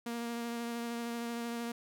sawtooth tone with vibrato, 234.8 Hz, A#3, 13 cents sharp, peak -32 dBFS, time 0.06-1.72 s, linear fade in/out 5 ms, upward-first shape sine, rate 13 Hz, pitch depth 14 cents each way, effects none

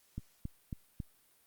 click train, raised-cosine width 5 ms, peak -26 dBFS, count 4, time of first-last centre 0.18-1.002 s, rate 3.65 Hz, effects white hiss -68 dBFS RMS until 1.46 s + Opus 48 kbps

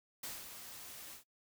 white noise with ADSR envelope, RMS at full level -43 dBFS, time 0.23-1.24 s, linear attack 6 ms, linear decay 200 ms, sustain -7 dB, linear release 110 ms, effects noise-tail reverb RT60 0.1 s tail -22 dB re dry

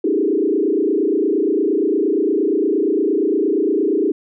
sine tone with frequency modulation, 358.2 Hz, F4, 44 cents sharp, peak -14 dBFS, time 0.04-4.12 s, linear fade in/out 5 ms, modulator 28.6 Hz, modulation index 2.5, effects none

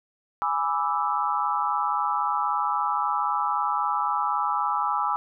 sine chord, E dominant seventh, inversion first, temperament equal, 830.6 / 987.8 / 1174.7 / 1318.5 Hz, G#5 / B5 / D6 / E6, 0 / 0 / 0 / 0 cents, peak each -28 dBFS, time 0.42-5.16 s, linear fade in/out 0 ms, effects none

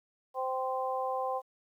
harmonic tone, 260 Hz, C4, 11 cents flat, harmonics 2 / 3 / 4, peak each -34 / -34 / -36 dBFS, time 0.34-1.42 s, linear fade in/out 50 ms, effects 11-bit

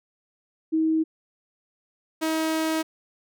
sine / sawtooth tone pair in turn, 318.5 / 318.5 Hz, D#4 / D#4, +41 / +41 cents, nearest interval unison, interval 0 cents, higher neither, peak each -19 dBFS, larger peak neither, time 0.72-1.04 / 2.21-2.83 s, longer second, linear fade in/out 20 ms, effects none

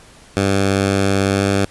10% pulse tone with pitch glide, 98 to 98.8 Hz, G2 to G2, 0 to +14 cents, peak -6 dBFS, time 0.37-1.65 s, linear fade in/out 0 ms, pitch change +14 cents, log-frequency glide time 1.32-1.44 s, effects pink hiss -45 dBFS RMS until 1.7 s + resampled to 24000 Hz

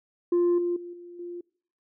sine tone with level steps, 349.2 Hz, F4, in tune, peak -17 / -23 / -36 / -41 / -34 dBFS, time 0.32-1.41 s, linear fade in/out 5 ms, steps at 0.58 / 0.76 / 0.93 / 1.19 s, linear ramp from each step 5 ms, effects noise-tail reverb RT60 0.6 s tail -26 dB re dry + tanh soft clip ceiling -18 dBFS

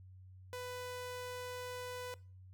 sawtooth tone, 497.4 Hz, B4, 12 cents sharp, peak -38 dBFS, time 0.53-2.14 s, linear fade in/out 0 ms, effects noise-tail reverb RT60 0.4 s tail -21 dB re dry + added 93 Hz sine -53 dBFS peak until 2.53 s

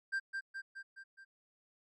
triangle tone with echo, 1581 Hz, G6, 14 cents sharp, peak -30 dBFS, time 0.12-0.2 s, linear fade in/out 20 ms, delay 210 ms, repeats 5, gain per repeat -4 dB, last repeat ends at 1.25 s, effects MP3 48 kbps

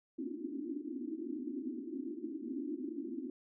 white band-pass noise, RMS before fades -41 dBFS, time 0.18-3.3 s, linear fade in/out 2 ms, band 240 to 350 Hz, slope 96 dB/octave, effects none

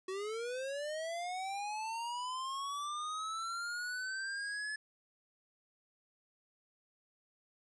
square linear sweep, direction up, 370 to 1724 Hz, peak -38 dBFS, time 0.08-4.76 s, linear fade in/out 5 ms, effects resampled to 22050 Hz + 12-bit

